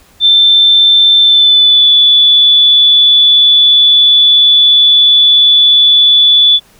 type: tone with pitch glide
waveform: sine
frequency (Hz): 3552 to 3457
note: A7 to A7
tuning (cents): +16 to -31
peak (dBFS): -3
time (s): 0.2-6.6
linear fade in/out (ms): 50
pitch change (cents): -47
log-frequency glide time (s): 1.21-1.9
effects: pink hiss -45 dBFS RMS until 6.79 s